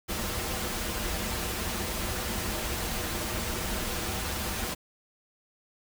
pink noise with comb filter, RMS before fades -32 dBFS, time 0.08-4.75 s, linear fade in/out 20 ms, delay 7.2 ms, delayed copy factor -0.6, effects none

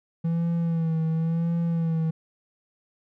triangle tone with vibrato, 164.81 Hz, E3, in tune, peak -20 dBFS, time 0.24-2.11 s, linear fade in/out 10 ms, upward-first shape sine, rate 0.94 Hz, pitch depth 44 cents each way, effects none

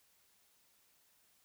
silence, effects white hiss -71 dBFS RMS until 1.44 s

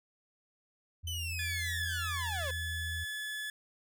sine tone with pitch glide, 84.9 to 82.34 Hz, F2 to E2, -48 to -1 cents, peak -37 dBFS, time 1.03-3.05 s, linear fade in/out 20 ms, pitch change -53 cents, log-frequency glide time 2.2-2.66 s
sawtooth linear sweep, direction down, 3065 to 493.9 Hz, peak -34 dBFS, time 1.07-2.51 s, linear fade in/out 5 ms
30% pulse tone, 1717 Hz, A6, 43 cents flat, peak -34 dBFS, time 1.39-3.5 s, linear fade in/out 2 ms
effects none

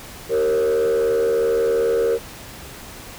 sine tone with frequency modulation, 462.6 Hz, A#4, 13 cents flat, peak -13 dBFS, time 0.29-2.19 s, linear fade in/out 50 ms, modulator 77.2 Hz, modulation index 0.8, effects tanh soft clip ceiling -15 dBFS + pink hiss -38 dBFS RMS until 3.18 s

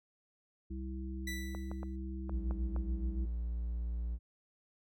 harmonic tone, 65.41 Hz, C2, in tune, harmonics 1 / 3 / 5, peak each -39 / -45 / -46 dBFS, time 0.7-3.26 s, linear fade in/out 10 ms
sawtooth tone with exponential decay, 1975.5 Hz, B6, in tune, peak -34 dBFS, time 1.27-1.96 s, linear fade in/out 5 ms, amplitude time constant 150 ms
clicks, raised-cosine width 1 ms, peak -30 dBFS, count 6, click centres 1.549 / 1.715 / 1.831 / 2.295 / 2.51 / 2.763 s
triangle tone, 58.4 Hz, A#1, 4 cents sharp, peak -32 dBFS, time 2.3-4.19 s, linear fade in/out 50 ms
effects none

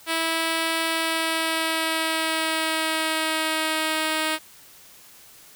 5% pulse tone with pitch glide, 326.5 to 313.7 Hz, E4 to D#4, -17 to +14 cents, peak -11 dBFS, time 0.06-4.39 s, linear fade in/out 50 ms, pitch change -69 cents, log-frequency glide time 0.83-4.21 s, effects white hiss -49 dBFS RMS until 5.55 s

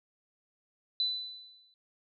sine tone with exponential decay, 3995 Hz, B7, 19 cents sharp, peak -25 dBFS, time 1-1.74 s, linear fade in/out 1 ms, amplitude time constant 160 ms, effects none

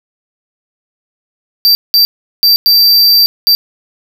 square tone bursts at uneven times, 4679 Hz, D8, 7 cents flat, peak -5 dBFS, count 5, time 1.65-1.75 / 1.94-2.05 / 2.43-2.56 / 2.66-3.26 / 3.47-3.55 s, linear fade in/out 0 ms, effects none

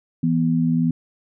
sine tone pair together, 165 / 246.2 Hz, E3 / B3, +2 / -5 cents, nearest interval perfect fifth, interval 693 cents, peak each -19 dBFS, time 0.23-0.91 s, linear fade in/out 5 ms, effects none

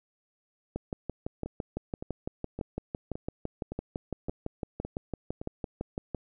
two click trains, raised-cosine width 2 ms, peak -23 / -19 dBFS, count 8 / 33, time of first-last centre 1.46-5.415 / 0.76-6.147 s, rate 1.77 / 5.94 Hz, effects none

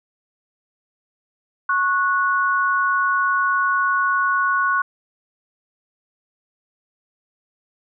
sine tone pair together, 1100 / 1468.3 Hz, C#6 / F#6, -14 / -14 cents, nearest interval perfect fourth, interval 500 cents, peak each -19 dBFS, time 1.69-4.82 s, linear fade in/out 5 ms, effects none

